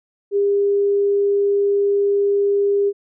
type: tone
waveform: sine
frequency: 402.6 Hz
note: G4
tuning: 46 cents sharp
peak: -14 dBFS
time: 0.31-2.93 s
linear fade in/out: 50 ms
effects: none